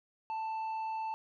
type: tone with tanh clipping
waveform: sine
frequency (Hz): 884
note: A5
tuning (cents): +8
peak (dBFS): -35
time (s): 0.3-1.14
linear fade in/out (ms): 0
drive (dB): 5
effects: none